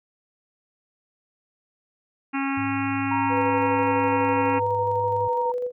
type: harmonic tone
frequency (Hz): 273.7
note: C#4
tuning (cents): -22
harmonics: 1 / 3 / 4 / 5 / 6 / 7 / 8 / 9 / 10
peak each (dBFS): -25 / -32 / -34 / -34 / -38 / -38 / -38 / -35 / -37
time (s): 2.33-4.6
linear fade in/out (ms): 20
type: tone with pitch glide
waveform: sine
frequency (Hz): 104.9 to 103.93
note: G#2 to G#2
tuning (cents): +18 to +2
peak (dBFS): -32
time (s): 2.57-5.28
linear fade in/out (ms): 5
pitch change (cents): -16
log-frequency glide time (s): 3.18-3.98
type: tone with vibrato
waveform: sine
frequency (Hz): 932.3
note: A#5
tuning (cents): 0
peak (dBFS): -23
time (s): 3.11-5.52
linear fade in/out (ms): 5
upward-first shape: triangle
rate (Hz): 5.8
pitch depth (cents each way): 15
type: tone with tremolo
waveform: sine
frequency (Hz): 494.3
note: B4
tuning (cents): +1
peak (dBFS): -23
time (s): 3.29-5.72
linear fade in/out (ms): 50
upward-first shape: square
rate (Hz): 12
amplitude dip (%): 30
effects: none